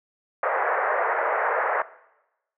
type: band-pass noise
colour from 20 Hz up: pink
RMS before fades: -24 dBFS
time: 0.43-1.82 s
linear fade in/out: 2 ms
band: 470 to 1900 Hz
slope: 48 dB/octave
effects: noise-tail reverb RT60 0.9 s tail -18 dB re dry